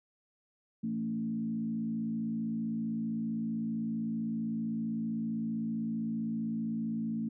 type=tone with frequency modulation; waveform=sine; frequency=223.8 Hz; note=A3; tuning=30 cents sharp; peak=-31 dBFS; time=0.83-7.29 s; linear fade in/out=10 ms; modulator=55.5 Hz; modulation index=0.74; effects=none